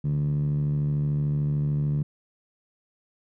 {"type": "tone with band-pass filter", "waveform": "10% pulse", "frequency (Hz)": 73.42, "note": "D2", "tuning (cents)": 0, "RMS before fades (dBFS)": -25, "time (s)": [0.04, 2.03], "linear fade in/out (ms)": 5, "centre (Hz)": 150, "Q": 5.6, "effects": []}